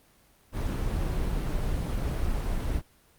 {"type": "noise", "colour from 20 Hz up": "brown", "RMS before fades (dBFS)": -28, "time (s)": [0.52, 2.82], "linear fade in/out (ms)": 50, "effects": ["pink hiss -61 dBFS RMS until 3.18 s", "Opus 24 kbps"]}